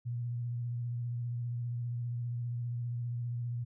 sine tone with vibrato, 120 Hz, B2, 49 cents flat, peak -33 dBFS, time 0.05-3.65 s, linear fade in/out 20 ms, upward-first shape triangle, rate 15 Hz, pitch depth 33 cents each way, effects none

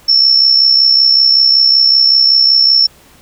sine tone with amplitude modulation, 5400 Hz, E8, 41 cents sharp, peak -3 dBFS, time 0.08-2.87 s, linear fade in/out 10 ms, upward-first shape sine, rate 65.3 Hz, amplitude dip 55%, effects pink hiss -44 dBFS RMS until 3.21 s

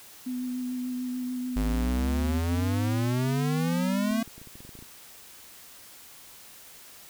sine tone with vibrato, 250.9 Hz, B3, 28 cents sharp, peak -29 dBFS, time 0.26-4.23 s, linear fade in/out 10 ms, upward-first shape triangle, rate 6.8 Hz, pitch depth 20 cents each way
square exponential sweep, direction up, 50.8 to 228 Hz, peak -26 dBFS, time 1.56-4.23 s, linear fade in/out 5 ms
clicks, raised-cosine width 3 ms, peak -34 dBFS, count 12, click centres 4.111 / 4.277 / 4.38 / 4.416 / 4.473 / 4.555 / 4.605 / 4.65 / 4.692 / 4.753 / 4.79 / 4.825 s
effects white hiss -49 dBFS RMS until 7.09 s

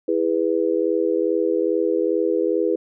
sine chord, E major, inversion none, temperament just, 329.6 / 412 / 494.4 Hz, E4 / G#4 / B4, 0 / -14 / +2 cents, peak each -22 / -22 / -22 dBFS, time 0.08-2.76 s, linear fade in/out 5 ms, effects none

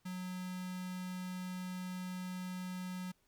square tone with notch filter, 183 Hz, F#3, 19 cents flat, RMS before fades -42 dBFS, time 0.05-3.12 s, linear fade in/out 10 ms, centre 500 Hz, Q 1.2, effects pink hiss -75 dBFS RMS until 3.27 s

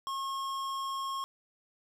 sine tone with tanh clipping, 1083 Hz, C#6, 41 cents flat, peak -35 dBFS, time 0.07-1.24 s, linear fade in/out 0 ms, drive 17 dB, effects none

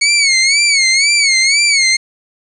20% pulse tone with vibrato, 2214 Hz, C#7, 3 cents flat, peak -4 dBFS, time 0.01-1.97 s, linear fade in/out 10 ms, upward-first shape sine, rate 2 Hz, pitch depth 110 cents each way, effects resampled to 24000 Hz + 7-bit

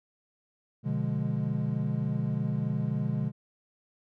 triangle chord, B diminished seventh, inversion none, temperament equal, 123.47 / 146.83 / 174.61 / 207.7 Hz, B2 / D3 / F3 / Ab3, 0 / 0 / 0 / 0 cents, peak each -30 / -29 / -34 / -31 dBFS, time 0.83-3.32 s, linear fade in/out 50 ms, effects none

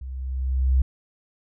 sine tone with level ramp, 65 Hz, C2, 11 cents flat, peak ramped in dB -32 to -14 dBFS, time 0.01-0.82 s, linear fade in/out 5 ms, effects none

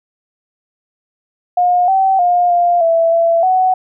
sine tone with pitch steps, 715 / 769 / 709 / 699 / 663 / 670 / 745 Hz, F5 / G5 / F5 / F5 / E5 / E5 / F#5, +41 / -33 / +26 / +1 / +10 / +28 / +12 cents, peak -9 dBFS, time 1.57-3.74 s, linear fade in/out 5 ms, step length 310 ms, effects none

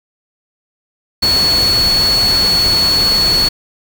sine tone in noise, 4393 Hz, C#8, 16 cents flat, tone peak -10 dBFS, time 1.22-3.49 s, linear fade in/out 10 ms, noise pink, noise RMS -20 dBFS, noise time 1.22-3.49 s, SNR +7 dB, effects none

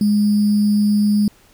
sine tone with sample-and-hold, 207.7 Hz, G#3, in tune, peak -12 dBFS, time 0.01-1.28 s, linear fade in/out 2 ms, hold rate 4900 Hz, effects pink hiss -52 dBFS RMS until 1.53 s

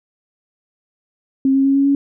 sine tone with pitch steps, 268.2 / 271 / 273.8 / 276.7 / 279.6 Hz, C4 / C#4 / C#4 / C#4 / C#4, +43 / -39 / -21 / -3 / +15 cents, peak -11 dBFS, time 1.45-1.95 s, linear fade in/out 2 ms, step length 100 ms, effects none

